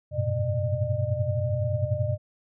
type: tone cluster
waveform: sine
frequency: 93.7 / 103.6 / 116.3 / 127.3 / 604 Hz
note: F#2 / G#2 / A#2 / C3 / D5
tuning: +22 / -4 / -4 / -47 / +48 cents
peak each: -30 dBFS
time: 0.11-2.18 s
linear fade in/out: 50 ms
effects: none